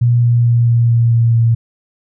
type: tone with pitch steps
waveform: sine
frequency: 120 / 119.24 / 118.48 / 117.73 / 116.99 / 116.25 / 115.51 Hz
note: B2 / A#2 / A#2 / A#2 / A#2 / A#2 / A#2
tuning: -49 / +40 / +29 / +18 / +7 / -4 / -15 cents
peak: -8 dBFS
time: 0.01-1.55 s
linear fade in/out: 10 ms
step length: 220 ms
effects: none